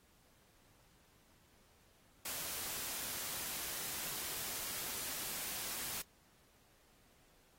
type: noise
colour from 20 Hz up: white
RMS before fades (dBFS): -42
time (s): 2.25-6.02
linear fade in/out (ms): 5
effects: pink hiss -69 dBFS RMS until 7.58 s + AAC 48 kbps